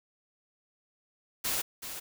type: noise with echo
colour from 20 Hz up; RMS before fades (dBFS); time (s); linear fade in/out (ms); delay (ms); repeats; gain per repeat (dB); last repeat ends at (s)
white; -31; 1.44-1.62; 10; 380; 1; -9; 2
effects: none